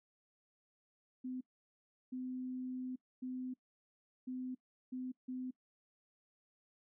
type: tone bursts at uneven times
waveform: sine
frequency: 255 Hz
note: C4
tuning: 44 cents flat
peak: -39 dBFS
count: 6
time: 1.24-1.41 / 2.12-2.96 / 3.22-3.54 / 4.27-4.55 / 4.92-5.12 / 5.28-5.51 s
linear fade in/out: 10 ms
effects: noise-tail reverb RT60 0.1 s tail -22 dB re dry